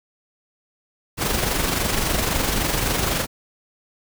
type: noise with amplitude modulation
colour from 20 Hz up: pink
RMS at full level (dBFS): -20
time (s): 1.17-3.27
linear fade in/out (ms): 50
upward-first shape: sine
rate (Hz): 23.7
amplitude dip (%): 45
effects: none